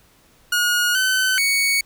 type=tone with pitch steps; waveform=sawtooth; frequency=1440 / 1522 / 2229 Hz; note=F#6 / F#6 / C#7; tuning=-47 / +48 / +9 cents; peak=-13 dBFS; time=0.52-1.81 s; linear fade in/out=5 ms; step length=430 ms; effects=pink hiss -55 dBFS RMS until 1.85 s